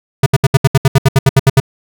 square tone bursts, 135 Hz, C#3, 45 cents flat, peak -5 dBFS, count 14, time 0.23-1.601 s, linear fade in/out 5 ms, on 32 ms, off 71 ms, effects none

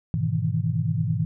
sine chord, E major seventh, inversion first, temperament equal, 103.83 / 123.47 / 155.56 / 164.81 Hz, G#2 / B2 / D#3 / E3, 0 / 0 / 0 / 0 cents, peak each -27 dBFS, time 0.14-1.25 s, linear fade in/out 0 ms, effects none

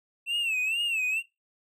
triangle tone with vibrato, 2666 Hz, E7, 19 cents sharp, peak -24 dBFS, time 0.26-1.23 s, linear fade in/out 50 ms, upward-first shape sine, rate 2.2 Hz, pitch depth 120 cents each way, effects noise-tail reverb RT60 0.2 s tail -19 dB re dry

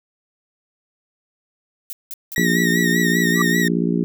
violet noise bursts, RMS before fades -31 dBFS, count 3, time 1.9-2.347 s, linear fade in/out 0 ms, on 29 ms, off 180 ms
40% pulse tone with vibrato, 1886 Hz, A#6, 20 cents sharp, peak -18 dBFS, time 2.36-3.68 s, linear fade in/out 2 ms, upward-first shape sine, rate 5.1 Hz, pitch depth 59 cents each way
harmonic tone, 58.27 Hz, A#1, in tune, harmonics 3 / 4 / 5 / 6 / 7, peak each -20 / -22 / -24 / -26 / -27 dBFS, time 2.38-4.04 s, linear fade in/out 0 ms
sine tone with exponential growth, 1174.7 Hz, D6, in tune, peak -14 dBFS, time 3.35-3.42 s, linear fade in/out 5 ms, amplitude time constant 15 ms
effects none

